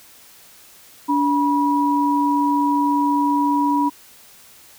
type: tone pair together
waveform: sine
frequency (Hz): 288.2 / 970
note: D4 / B5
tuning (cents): -33 / -31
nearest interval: octave + major sixth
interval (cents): 2102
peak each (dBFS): -18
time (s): 1.08-3.9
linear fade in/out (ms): 20
effects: white hiss -47 dBFS RMS until 4.78 s